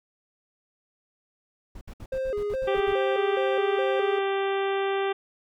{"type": "noise bursts", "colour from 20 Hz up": "brown", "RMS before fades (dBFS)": -40, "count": 10, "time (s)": [1.75, 2.928], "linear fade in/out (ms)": 5, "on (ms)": 62, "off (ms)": 62}
{"type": "tone with vibrato", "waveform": "triangle", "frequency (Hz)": 466.2, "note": "A#4", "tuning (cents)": 0, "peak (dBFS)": -24, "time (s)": [2.12, 4.19], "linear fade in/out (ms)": 5, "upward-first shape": "square", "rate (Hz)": 2.4, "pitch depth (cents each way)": 210}
{"type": "harmonic tone", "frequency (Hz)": 392, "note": "G4", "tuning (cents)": 0, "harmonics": [1, 2, 3, 4, 5, 6, 7, 8, 9], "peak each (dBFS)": [-25, -31, -35, -37, -39, -41, -42, -43, -44], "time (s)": [2.67, 5.13], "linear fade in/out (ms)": 10}
{"effects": []}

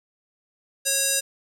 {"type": "tone with band-pass filter", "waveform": "square", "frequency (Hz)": 548, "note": "C#5", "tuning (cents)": -20, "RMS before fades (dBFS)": -23, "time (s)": [0.85, 1.21], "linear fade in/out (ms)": 20, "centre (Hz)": 8300, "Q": 1.6, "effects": ["8-bit"]}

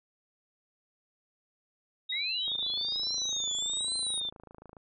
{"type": "tone with vibrato", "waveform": "sine", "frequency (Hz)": 3729, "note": "A#7", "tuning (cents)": 0, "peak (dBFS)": -31, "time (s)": [2.09, 4.3], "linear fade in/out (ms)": 10, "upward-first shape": "triangle", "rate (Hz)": 1.2, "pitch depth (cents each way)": 170}
{"type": "linear sweep", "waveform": "sine", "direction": "up", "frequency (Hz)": [1975.5, 9510], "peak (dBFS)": -34, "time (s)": [2.12, 4.2], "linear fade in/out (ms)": 5}
{"type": "click train", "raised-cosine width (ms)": 1, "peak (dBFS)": -35, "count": 63, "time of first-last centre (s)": [2.48, 4.768], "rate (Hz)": 27.1}
{"effects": []}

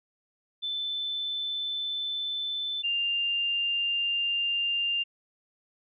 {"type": "tone pair in turn", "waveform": "sine", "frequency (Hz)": [3523, 2796], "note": ["A7", "F7"], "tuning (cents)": [1, 1], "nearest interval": "major third", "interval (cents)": 400, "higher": "first", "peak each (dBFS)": [-29, -25], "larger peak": "second", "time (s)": [[0.62, 2.83], [2.83, 5.04]], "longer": "neither", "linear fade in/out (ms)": 20, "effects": []}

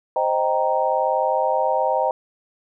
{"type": "chord", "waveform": "sine", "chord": "C minor seventh", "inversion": "none", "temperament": "equal", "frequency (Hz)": [523.3, 622.3, 784, 932.3], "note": ["C5", "Eb5", "G5", "Bb5"], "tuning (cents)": [0, 0, 0, 0], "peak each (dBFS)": -23, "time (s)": [0.16, 2.11], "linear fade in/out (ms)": 2, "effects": []}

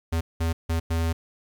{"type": "tone bursts at uneven times", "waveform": "square", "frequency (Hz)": 82.41, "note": "E2", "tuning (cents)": 0, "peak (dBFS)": -23, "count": 4, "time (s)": [[0.12, 0.21], [0.4, 0.53], [0.69, 0.8], [0.9, 1.13]], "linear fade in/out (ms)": 10, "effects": ["10-bit"]}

